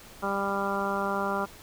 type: harmonic tone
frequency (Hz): 198.1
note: G3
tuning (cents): +18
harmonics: 1 / 2 / 3 / 4 / 5 / 6 / 7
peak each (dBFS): -34 / -34 / -34 / -34 / -34 / -34 / -34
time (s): 0.22-1.46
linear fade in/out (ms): 20
effects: pink hiss -49 dBFS RMS until 1.62 s